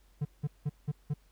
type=tone bursts; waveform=triangle; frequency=146.83 Hz; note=D3; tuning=in tune; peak=-26 dBFS; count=5; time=0.21-1.14 s; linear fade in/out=10 ms; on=42 ms; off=180 ms; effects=added 47 Hz sine -61 dBFS peak until 1.31 s + pink hiss -69 dBFS RMS until 1.31 s